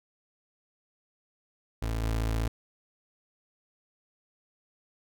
30% pulse tone with level steps, 55.4 Hz, A1, 13 cents sharp, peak -26 / -24 dBFS, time 1.82-2.48 s, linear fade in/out 5 ms, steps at 2.03 s, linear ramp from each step 5 ms, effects none

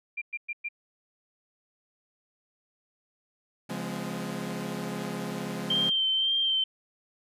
sine tone bursts, 2384 Hz, D7, 25 cents sharp, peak -30 dBFS, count 4, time 0.17-0.688 s, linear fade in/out 10 ms, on 47 ms, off 110 ms
sawtooth chord, Db major seventh, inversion none, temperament equal with one note detuned, 138.59 / 174.61 / 207.7 / 254.9 Hz, Db3 / F3 / Ab3 / C4, 0 / 0 / 0 / -45 cents, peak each -37 / -33 / -32 / -35 dBFS, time 3.69-5.9 s, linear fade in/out 10 ms
sine tone with vibrato, 3136 Hz, G7, in tune, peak -23 dBFS, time 5.7-6.64 s, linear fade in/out 5 ms, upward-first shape sine, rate 1.9 Hz, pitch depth 25 cents each way
effects resampled to 32000 Hz

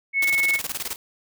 sine tone, 2200 Hz, C#7, 14 cents flat, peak -18 dBFS, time 0.13-0.6 s, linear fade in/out 50 ms
white noise with tremolo, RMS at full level -28 dBFS, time 0.22-0.96 s, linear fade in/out 5 ms, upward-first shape square, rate 19 Hz, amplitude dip 80%
effects none

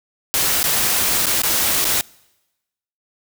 white noise with dropouts, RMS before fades -18 dBFS, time 0.34-2.01 s, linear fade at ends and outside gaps 0 ms, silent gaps 0.629-0.64 / 1.258-1.267 / 1.419-1.435 / 1.844-1.852 s, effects noise-tail reverb RT60 1.0 s tail -25 dB re dry

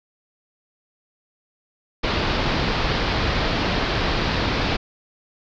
pink low-pass noise, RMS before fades -22 dBFS, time 2.03-4.77 s, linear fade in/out 10 ms, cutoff 4900 Hz, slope 48 dB/octave, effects none

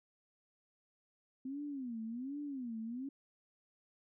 sine tone with vibrato, 254.9 Hz, C4, 45 cents flat, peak -39 dBFS, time 1.45-3.09 s, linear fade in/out 5 ms, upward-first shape sine, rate 1.3 Hz, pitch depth 240 cents each way, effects none

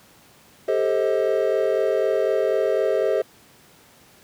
triangle chord, A half-diminished seventh, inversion third, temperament just, 396 / 440 / 528 / 633.6 Hz, G4 / A4 / C5 / Eb5, +18 / 0 / +16 / +31 cents, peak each -22 dBFS, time 0.68-3.22 s, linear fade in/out 5 ms, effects pink hiss -52 dBFS RMS until 4.23 s + high-pass 100 Hz 12 dB/octave

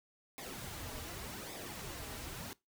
pink noise with flanger, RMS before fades -45 dBFS, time 0.38-2.53 s, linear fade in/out 0 ms, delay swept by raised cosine 0.68 to 5.68 ms, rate 0.87 Hz, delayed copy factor -0.65, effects noise-tail reverb RT60 0.2 s tail -21 dB re dry

